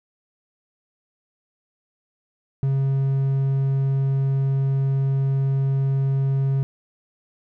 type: tone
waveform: triangle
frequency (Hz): 135.9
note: C#3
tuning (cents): -34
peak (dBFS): -16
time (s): 2.63-6.63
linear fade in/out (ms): 0
effects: none